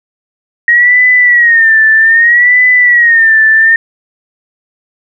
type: tone with vibrato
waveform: sine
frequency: 1877 Hz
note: A#6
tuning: 11 cents sharp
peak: -3 dBFS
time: 0.68-3.76 s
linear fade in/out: 2 ms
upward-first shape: sine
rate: 0.63 Hz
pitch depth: 110 cents each way
effects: none